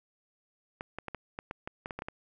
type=clicks; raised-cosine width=0.5 ms; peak=-22 dBFS; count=12; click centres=0.809 / 0.986 / 1.083 / 1.147 / 1.389 / 1.511 / 1.675 / 1.859 / 1.908 / 1.99 / 2.021 / 2.085 s; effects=none